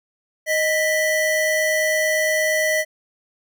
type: tone pair together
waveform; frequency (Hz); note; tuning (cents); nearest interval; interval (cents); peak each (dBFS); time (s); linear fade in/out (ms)
square; 622.3 / 1975.7; D#5 / B6; 0 / 0; octave + minor sixth; 2000; -21; 0.46-2.85; 50
effects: none